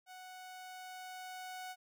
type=tone with level ramp; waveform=sawtooth; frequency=740 Hz; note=F#5; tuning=in tune; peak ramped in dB=-46 to -39 dBFS; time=0.06-1.76 s; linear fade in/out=50 ms; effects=none